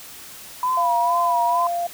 sine tone with vibrato, 987.8 Hz, B5, in tune, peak -18 dBFS, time 0.63-1.67 s, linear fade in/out 2 ms, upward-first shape sine, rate 2.2 Hz, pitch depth 68 cents each way
sine tone, 693 Hz, F5, 14 cents flat, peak -21 dBFS, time 0.77-1.87 s, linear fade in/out 5 ms
effects white hiss -40 dBFS RMS until 1.93 s

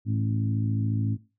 harmonic tone with a mistuned harmonic, 54 Hz, A1, 32 cents flat, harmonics 2 / 3 / 4 / 5 / 6, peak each -24 / -38 / -32 / -33 / -43 dBFS, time 0.05-1.18 s, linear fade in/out 50 ms, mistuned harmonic 6, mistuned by +18 cents, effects noise-tail reverb RT60 0.3 s tail -19 dB re dry

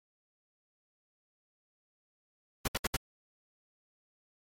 pink noise bursts, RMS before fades -30 dBFS, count 4, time 2.65-2.966 s, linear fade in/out 5 ms, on 28 ms, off 68 ms, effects MP3 64 kbps

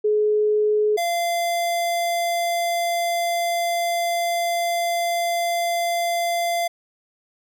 sine / square tone pair in turn, 423.4 / 688.1 Hz, G#4 / F5, +33 / -26 cents, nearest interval minor sixth, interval 841 cents, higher second, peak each -16 / -21 dBFS, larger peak first, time 0.04-0.97 / 0.97-6.68 s, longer second, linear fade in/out 10 ms, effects none

